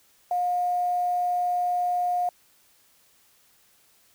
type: tone with quantisation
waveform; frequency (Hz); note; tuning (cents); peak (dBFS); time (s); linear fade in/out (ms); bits
sine; 714; F5; +38; -22; 0.31-2.29; 2; 8
effects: white hiss -61 dBFS RMS until 4.14 s